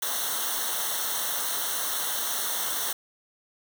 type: noise with comb filter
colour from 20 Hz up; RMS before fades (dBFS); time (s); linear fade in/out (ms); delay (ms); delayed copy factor
white; -29; 0.02-2.93; 5; 0.41; -1
effects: none